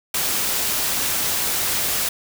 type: noise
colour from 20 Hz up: white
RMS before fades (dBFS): -22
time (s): 0.14-2.09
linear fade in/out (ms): 5
effects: none